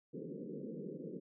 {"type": "band-pass noise", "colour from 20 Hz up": "pink", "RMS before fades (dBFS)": -45, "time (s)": [0.13, 1.2], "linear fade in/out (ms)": 20, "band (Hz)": [150, 520], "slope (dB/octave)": 96, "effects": []}